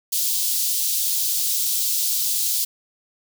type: high-pass noise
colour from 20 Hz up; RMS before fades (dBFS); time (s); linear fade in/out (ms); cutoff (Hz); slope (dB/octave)
white; -22; 0.12-2.65; 10; 3700; 24
effects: none